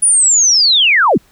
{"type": "linear sweep", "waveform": "sine", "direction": "down", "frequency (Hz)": [9820, 116.54], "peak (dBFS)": -7, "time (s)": [0.02, 1.18], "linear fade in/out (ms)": 10, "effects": ["pink hiss -51 dBFS RMS until 1.31 s"]}